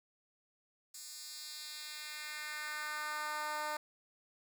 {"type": "tone with high-pass filter sweep", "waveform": "10% pulse", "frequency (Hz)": 302.3, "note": "D#4", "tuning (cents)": -50, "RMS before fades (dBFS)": -42, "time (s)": [0.94, 3.77], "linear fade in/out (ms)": 5, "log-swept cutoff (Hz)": [6500, 720], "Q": 1.5, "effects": []}